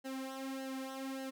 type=tone with flanger; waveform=sawtooth; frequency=266 Hz; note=C4; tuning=29 cents sharp; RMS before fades=-42 dBFS; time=0.04-1.31 s; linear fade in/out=20 ms; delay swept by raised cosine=0.84 to 3.34 ms; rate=1.7 Hz; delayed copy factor=-0.8; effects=none